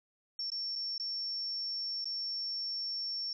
sine tone with dropouts, 5450 Hz, F8, 43 cents flat, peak -34 dBFS, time 0.39-3.33 s, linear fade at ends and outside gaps 2 ms, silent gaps 0.502-0.518 / 0.755-0.759 / 0.98-0.998 / 2.044-2.055 s, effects none

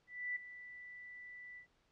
sine tone with ADSR envelope, 1975.5 Hz, B6, in tune, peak -35 dBFS, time 0.07-1.67 s, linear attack 290 ms, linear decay 8 ms, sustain -14 dB, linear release 99 ms, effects pink hiss -75 dBFS RMS until 1.91 s + low-pass 5000 Hz 12 dB/octave

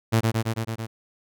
sawtooth tone with echo, 113.1 Hz, A2, 48 cents sharp, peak -13 dBFS, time 0.12-0.21 s, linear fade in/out 20 ms, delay 110 ms, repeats 6, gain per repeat -2 dB, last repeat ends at 0.87 s, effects none

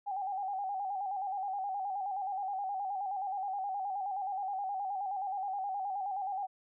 sine tone with vibrato, 784 Hz, G5, in tune, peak -33 dBFS, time 0.06-6.47 s, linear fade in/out 20 ms, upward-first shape square, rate 9.5 Hz, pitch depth 62 cents each way, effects none

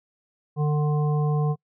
harmonic tone with a mistuned harmonic, 150 Hz, D3, 37 cents sharp, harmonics 1 / 3 / 5 / 7, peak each -20 / -30 / -34 / -37 dBFS, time 0.56-1.56 s, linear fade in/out 50 ms, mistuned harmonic 5, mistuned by -16 cents, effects noise-tail reverb RT60 0.1 s tail -26 dB re dry

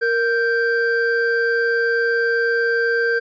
triangle tone pair together, 466.2 / 1568 Hz, A#4 / G6, 0 / 0 cents, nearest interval octave + major sixth, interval 2100 cents, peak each -17 dBFS, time 0.01-3.2 s, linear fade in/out 20 ms, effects resampled to 16000 Hz

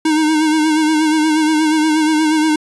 square tone with vibrato, 310.8 Hz, D#4, 2 cents flat, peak -12 dBFS, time 0.05-2.56 s, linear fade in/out 5 ms, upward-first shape sine, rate 8.4 Hz, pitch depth 43 cents each way, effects resampled to 24000 Hz

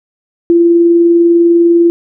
sine tone with tremolo, 340.8 Hz, F4, 42 cents flat, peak -3 dBFS, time 0.5-1.9 s, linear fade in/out 0 ms, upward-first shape sine, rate 20 Hz, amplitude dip 25%, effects none

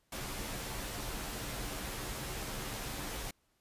pink noise with comb filter, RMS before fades -40 dBFS, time 0.12-3.31 s, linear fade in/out 5 ms, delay 12 ms, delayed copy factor -0.6, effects pink hiss -75 dBFS RMS until 3.6 s + resampled to 32000 Hz

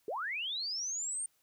sine linear sweep, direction up, 367.7 to 8900 Hz, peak -34 dBFS, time 0.08-1.26 s, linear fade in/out 2 ms, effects white hiss -73 dBFS RMS until 1.42 s

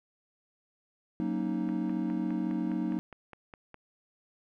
triangle chord, D# minor seventh, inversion first, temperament equal, 185 / 233.1 / 277.2 / 311.1 Hz, F#3 / A#3 / C#4 / D#4, 0 / 0 / 0 / 0 cents, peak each -32 / -32 / -36 / -31 dBFS, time 1.2-2.99 s, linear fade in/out 0 ms
click train, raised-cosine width 0.5 ms, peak -31 dBFS, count 11, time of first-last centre 1.69-3.743 s, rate 4.87 Hz
effects none

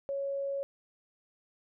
sine tone, 554.4 Hz, C#5, in tune, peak -31 dBFS, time 0.09-0.63 s, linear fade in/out 0 ms, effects none

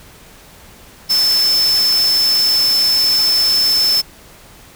sine tone in noise, 5274 Hz, E8, in tune, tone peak -11 dBFS, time 1.09-4.02 s, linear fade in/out 20 ms, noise white, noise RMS -24 dBFS, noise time 1.09-4.02 s, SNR +10 dB, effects pink hiss -42 dBFS RMS until 4.75 s

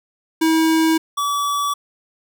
square tone pair in turn, 321.7 / 1146.4 Hz, E4 / D6, -42 / -42 cents, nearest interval octave + minor seventh, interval 2200 cents, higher second, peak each -14 / -19 dBFS, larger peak first, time 0.41-0.98 / 1.17-1.74 s, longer neither, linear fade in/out 10 ms, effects none

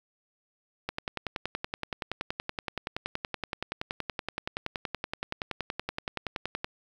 click train, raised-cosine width 0.3 ms, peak -15 dBFS, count 62, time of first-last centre 0.89-6.645 s, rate 10.6 Hz, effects 8-bit

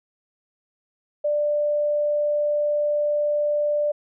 sine tone, 591 Hz, D5, 11 cents sharp, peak -19 dBFS, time 1.24-3.92 s, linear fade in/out 10 ms, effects none

